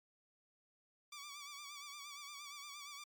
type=tone with vibrato; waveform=10% pulse; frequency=1156 Hz; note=D6; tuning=28 cents flat; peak=-40 dBFS; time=1.12-3.04 s; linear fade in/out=5 ms; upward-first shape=sine; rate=8.6 Hz; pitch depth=60 cents each way; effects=MP3 96 kbps